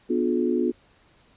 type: chord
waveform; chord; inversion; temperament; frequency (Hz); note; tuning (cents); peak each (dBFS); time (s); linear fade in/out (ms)
sine; B diminished seventh; none; just; 246.9 / 296.3 / 355.6 / 426.7; B3 / D4 / F4 / Ab4; 0 / +15 / +31 / +47; -25 / -28 / -24 / -29; 0.09-0.72; 20
effects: pink hiss -59 dBFS RMS until 1.36 s + resampled to 8000 Hz